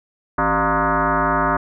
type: tone with frequency modulation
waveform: sine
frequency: 164.81 Hz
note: E3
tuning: in tune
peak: -15 dBFS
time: 0.38-1.57 s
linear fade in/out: 5 ms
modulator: 217 Hz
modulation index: 6.3
effects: none